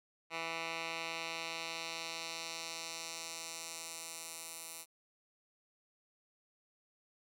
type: tone with band-pass filter sweep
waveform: 10% pulse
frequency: 164.81 Hz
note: E3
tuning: in tune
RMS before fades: -43 dBFS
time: 0.3-4.86 s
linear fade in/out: 50 ms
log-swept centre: 2200 to 11000 Hz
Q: 1.1
effects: none